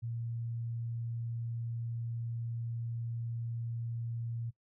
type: tone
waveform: sine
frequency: 116.5 Hz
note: A#2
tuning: 1 cent flat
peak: -35 dBFS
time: 0.02-4.51 s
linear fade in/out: 20 ms
effects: noise-tail reverb RT60 0.1 s tail -20 dB re dry